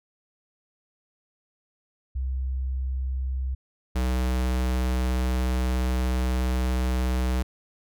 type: tone pair in turn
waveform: sine / square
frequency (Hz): 65 / 63.08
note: C2 / B1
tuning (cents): -11 / +37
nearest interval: minor second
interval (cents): 52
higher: first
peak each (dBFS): -25 / -23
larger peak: second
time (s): 2.15-3.55 / 3.95-7.43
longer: second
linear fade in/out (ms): 10
effects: none